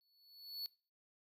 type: tone with exponential growth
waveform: square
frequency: 4424 Hz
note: C#8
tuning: 4 cents flat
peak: -39 dBFS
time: 0.01-0.66 s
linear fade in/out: 0 ms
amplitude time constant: 140 ms
effects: noise-tail reverb RT60 0.4 s tail -22 dB re dry